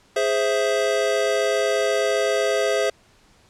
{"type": "chord", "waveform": "square", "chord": "Ab augmented", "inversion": "none", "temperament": "equal", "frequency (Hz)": [415.3, 523.3, 659.3], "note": ["Ab4", "C5", "E5"], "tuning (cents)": [0, 0, 0], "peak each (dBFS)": -24, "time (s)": [0.16, 2.9], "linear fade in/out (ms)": 5, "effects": ["pink hiss -56 dBFS RMS until 3.49 s", "low-pass 8000 Hz 12 dB/octave"]}